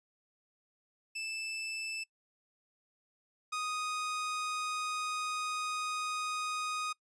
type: tone pair in turn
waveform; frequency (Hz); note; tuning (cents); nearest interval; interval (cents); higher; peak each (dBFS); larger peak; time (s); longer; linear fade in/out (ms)
sawtooth; 2637 / 1244.5; E7 / D#6; 0 / 0; octave + minor second; 1300; first; -33 / -30; second; 1.15-2.04 / 3.52-6.93; second; 10
effects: noise-tail reverb RT60 0.1 s tail -24 dB re dry + resampled to 22050 Hz